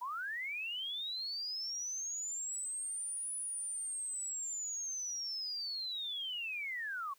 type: linear two-way sweep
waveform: sine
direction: up then down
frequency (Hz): 934 to 9956 to 1074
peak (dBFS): -37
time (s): 0.01-7.14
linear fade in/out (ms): 10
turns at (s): 3.34
effects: white hiss -68 dBFS RMS until 7.18 s